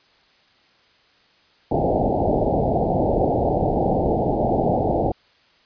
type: low-pass noise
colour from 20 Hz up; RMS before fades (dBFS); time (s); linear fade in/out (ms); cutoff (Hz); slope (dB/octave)
white; -20; 1.71-5.12; 5; 820; 96
effects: white hiss -57 dBFS RMS until 5.65 s + resampled to 11025 Hz